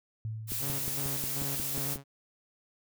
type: tone with exponential decay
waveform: sine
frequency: 110 Hz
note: A2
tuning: in tune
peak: -31 dBFS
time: 0.25-1.27 s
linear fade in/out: 0 ms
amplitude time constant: 220 ms
type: noise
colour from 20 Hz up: blue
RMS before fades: -34 dBFS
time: 0.47-1.98 s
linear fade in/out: 50 ms
type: click train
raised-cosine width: 3 ms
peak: -26 dBFS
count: 9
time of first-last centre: 0.52-1.959 s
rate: 5.56 Hz
type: tone with tremolo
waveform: sawtooth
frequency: 138.59 Hz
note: C#3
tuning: in tune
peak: -32 dBFS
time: 0.59-2.04 s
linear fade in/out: 50 ms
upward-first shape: square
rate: 2.6 Hz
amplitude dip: 55%
effects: none